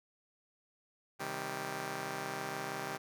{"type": "chord", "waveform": "5% pulse", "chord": "C minor", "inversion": "none", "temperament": "just", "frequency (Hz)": [130.81, 156.98, 196.22], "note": ["C3", "Eb3", "G3"], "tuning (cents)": [0, 16, 2], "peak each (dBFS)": -32, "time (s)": [1.19, 2.98], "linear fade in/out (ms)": 20, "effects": []}